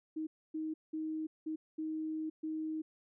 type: tone bursts at uneven times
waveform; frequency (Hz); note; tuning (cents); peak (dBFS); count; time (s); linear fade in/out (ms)
sine; 314.1; D#4; +16; -35; 6; 0.16-0.27 / 0.54-0.74 / 0.93-1.27 / 1.46-1.56 / 1.78-2.3 / 2.43-2.82; 10
effects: none